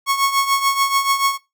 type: tone with tremolo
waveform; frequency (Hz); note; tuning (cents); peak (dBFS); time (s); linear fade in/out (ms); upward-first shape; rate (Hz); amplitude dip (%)
sawtooth; 1101; C#6; -12; -9; 0.06-1.38; 50; triangle; 6.9; 75
effects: noise-tail reverb RT60 0.2 s tail -18 dB re dry